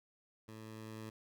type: tone with level ramp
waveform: 15% pulse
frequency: 110 Hz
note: A2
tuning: in tune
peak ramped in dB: -43 to -38 dBFS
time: 0.48-1.1 s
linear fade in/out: 5 ms
effects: none